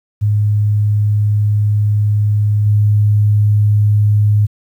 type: tone with level steps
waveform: sine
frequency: 104.6 Hz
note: G#2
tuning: 13 cents sharp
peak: -10 / -8 dBFS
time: 0.21-4.47 s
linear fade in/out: 20 ms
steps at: 2.66 s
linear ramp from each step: 5 ms
effects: 8-bit